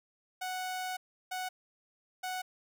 sawtooth tone bursts at uneven times, 740 Hz, F#5, in tune, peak -31 dBFS, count 3, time 0.41-0.97 / 1.31-1.49 / 2.23-2.42 s, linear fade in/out 10 ms, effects none

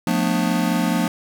square chord, B half-diminished seventh, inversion second, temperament just, 177.8 / 222.2 / 246.9 / 296.3 Hz, F3 / A3 / B3 / D4, +31 / +17 / 0 / +15 cents, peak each -23 / -24 / -25 / -26 dBFS, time 0.07-1.08 s, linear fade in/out 2 ms, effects none

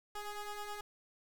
20% pulse ring-modulated tone, 415.3 Hz, G#4, in tune, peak -33 dBFS, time 0.15-0.81 s, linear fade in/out 5 ms, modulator 420 Hz, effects none

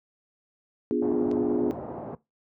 sine chord, B diminished seventh, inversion none, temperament equal, 246.9 / 293.7 / 349.2 / 415.3 Hz, B3 / D4 / F4 / Ab4, 0 / 0 / 0 / 0 cents, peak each -28 dBFS, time 0.91-1.71 s, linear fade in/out 0 ms
white low-pass noise, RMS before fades -36 dBFS, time 1.02-2.15 s, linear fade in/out 2 ms, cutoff 740 Hz, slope 24 dB/octave
click, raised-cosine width 0.2 ms, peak -29 dBFS, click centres 1.314 s
effects noise-tail reverb RT60 0.2 s tail -19 dB re dry + high-pass 100 Hz 12 dB/octave

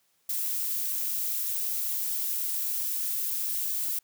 violet noise, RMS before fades -30 dBFS, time 0.29-3.99 s, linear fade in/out 5 ms, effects white hiss -70 dBFS RMS until 4.03 s + high-pass 60 Hz 12 dB/octave

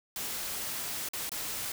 white noise with dropouts, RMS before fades -36 dBFS, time 0.16-1.72 s, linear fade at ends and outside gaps 2 ms, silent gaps 1.088-1.134 / 1.294-1.317 s, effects none

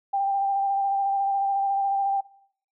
sine tone with vibrato, 790 Hz, G5, 13 cents sharp, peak -21 dBFS, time 0.13-2.21 s, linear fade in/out 10 ms, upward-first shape square, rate 14 Hz, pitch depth 14 cents each way, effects noise-tail reverb RT60 0.6 s tail -19 dB re dry

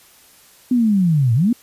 sine linear two-way sweep, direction down then up, 255.8 to 109.2 to 255.8 Hz, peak -12 dBFS, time 0.71-1.53 s, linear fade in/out 5 ms, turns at 1.34 s, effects white hiss -49 dBFS RMS until 1.62 s + resampled to 32000 Hz

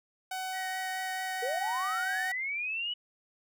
sawtooth tone, 750 Hz, F#5, 23 cents sharp, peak -30 dBFS, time 0.31-2.32 s, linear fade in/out 5 ms
sine tone with vibrato, 1887 Hz, A#6, 21 cents sharp, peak -38 dBFS, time 0.52-2.27 s, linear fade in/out 50 ms, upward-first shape triangle, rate 4.6 Hz, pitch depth 29 cents each way
sine linear sweep, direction up, 451.2 to 2970 Hz, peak -31 dBFS, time 1.42-2.94 s, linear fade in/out 10 ms
effects none

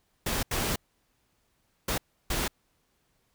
pink noise bursts at uneven times, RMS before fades -29 dBFS, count 4, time 0.26-0.43 / 0.51-0.76 / 1.88-1.98 / 2.3-2.48 s, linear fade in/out 5 ms, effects pink hiss -72 dBFS RMS until 3.34 s

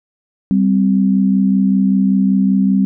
sine tone pair together, 194.8 / 260 Hz, G3 / C4, -11 / -11 cents, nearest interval perfect fourth, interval 500 cents, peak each -11 / -16 dBFS, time 0.51-2.85 s, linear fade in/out 0 ms, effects none

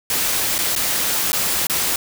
white noise with dropouts, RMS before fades -20 dBFS, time 0.1-1.96 s, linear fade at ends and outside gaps 2 ms, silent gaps 0.582-0.587 / 0.753-0.761 / 1.32-1.33 / 1.669-1.697 s, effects none

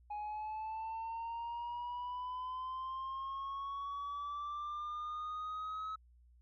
sine linear sweep, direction up, 830.6 to 1287 Hz, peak -36 dBFS, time 0.1-5.96 s, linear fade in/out 10 ms, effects tanh soft clip ceiling -38 dBFS + added 60 Hz sine -61 dBFS peak until 6.41 s

